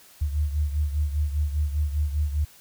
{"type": "beating tone pair", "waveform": "sine", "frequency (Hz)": [73.42, 78.42], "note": ["D2", "D#2"], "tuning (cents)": [0, 14], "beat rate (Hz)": 5, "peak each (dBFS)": [-23, -29], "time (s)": [0.21, 2.45], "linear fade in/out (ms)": 10, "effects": ["white hiss -52 dBFS RMS until 2.6 s"]}